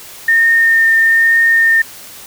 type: tone with vibrato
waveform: sine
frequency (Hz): 1822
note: A#6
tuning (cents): -40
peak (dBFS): -7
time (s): 0.28-1.82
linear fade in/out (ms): 5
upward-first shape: triangle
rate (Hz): 1.1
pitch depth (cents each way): 13
effects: white hiss -34 dBFS RMS until 2.26 s